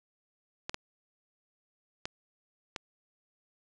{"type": "clicks", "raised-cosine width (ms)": 0.2, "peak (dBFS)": [-17, -17, -17, -18], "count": 4, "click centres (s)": [0.695, 0.744, 2.055, 2.762], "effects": ["resampled to 22050 Hz"]}